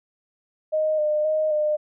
sine tone with vibrato, 613 Hz, D#5, 26 cents flat, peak -19 dBFS, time 0.72-1.77 s, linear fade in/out 20 ms, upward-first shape square, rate 1.9 Hz, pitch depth 23 cents each way, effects none

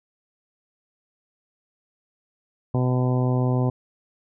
harmonic tone, 126.3 Hz, B2, 39 cents sharp, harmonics 1 / 2 / 3 / 4 / 5 / 6 / 7 / 8, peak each -20 / -26 / -30 / -32 / -34 / -36 / -37 / -38 dBFS, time 2.74-3.7 s, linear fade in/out 5 ms, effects none

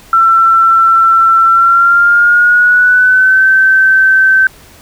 sine tone with pitch glide, 1344 to 1543.9 Hz, E6 to G6, +33 to -27 cents, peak -4 dBFS, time 0.13-4.47 s, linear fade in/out 2 ms, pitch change +240 cents, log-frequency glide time 1.46-3.46 s, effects pink hiss -39 dBFS RMS until 4.81 s

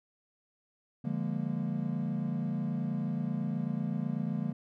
triangle chord, Bb dominant seventh, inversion first, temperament equal with one note detuned, 146.83 / 174.61 / 205 / 233.1 Hz, D3 / F3 / Ab3 / Bb3, 0 / 0 / -22 / 0 cents, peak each -34 dBFS, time 1.04-4.53 s, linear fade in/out 10 ms, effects none

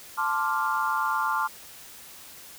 sine chord, D minor seventh, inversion second, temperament equal, 880 / 1046.5 / 1174.7 / 1396.9 Hz, A5 / C6 / D6 / F6, 0 / 0 / 0 / 0 cents, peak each -29 dBFS, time 0.17-1.48 s, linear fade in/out 20 ms, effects white hiss -46 dBFS RMS until 2.58 s

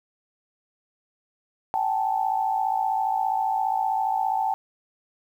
sine tone cluster, 768 / 825 / 880 Hz, G5 / G#5 / A5, -36 / -12 / 0 cents, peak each -25 / -30 / -25 dBFS, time 1.74-4.54 s, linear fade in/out 0 ms, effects 9-bit

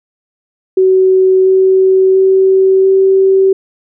sine tone with pitch steps, 376.3 / 378.9 / 381.6 / 384.2 Hz, F#4 / F#4 / G4 / G4, +29 / +41 / -47 / -35 cents, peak -5 dBFS, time 0.77-3.53 s, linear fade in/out 5 ms, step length 690 ms, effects none

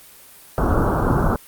pink low-pass noise, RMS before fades -18 dBFS, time 0.58-1.36 s, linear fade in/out 0 ms, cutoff 1500 Hz, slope 96 dB/octave, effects white hiss -45 dBFS RMS until 1.47 s + Opus 32 kbps

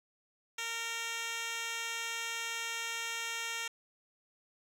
10% pulse tone with band-pass filter, 460.6 Hz, A#4, 21 cents flat, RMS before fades -38 dBFS, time 0.58-3.68 s, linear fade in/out 5 ms, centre 4500 Hz, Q 0.88, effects 11-bit

